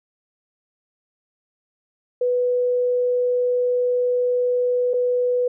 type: tone with dropouts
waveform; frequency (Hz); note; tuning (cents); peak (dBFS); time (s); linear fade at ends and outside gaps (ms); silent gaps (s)
sine; 493.9; B4; 0; -17; 2.21-5.48; 5; 4.935-4.939
effects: none